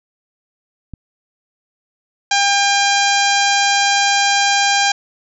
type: click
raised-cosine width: 5 ms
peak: -18 dBFS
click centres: 0.937 s
type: harmonic tone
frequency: 801 Hz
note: G5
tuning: 37 cents sharp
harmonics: 1 / 2 / 3 / 4 / 5 / 6 / 7 / 8 / 9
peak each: -16 / -19 / -21 / -22 / -23 / -24 / -24 / -25 / -26 dBFS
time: 2.31-4.92 s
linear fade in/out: 5 ms
effects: none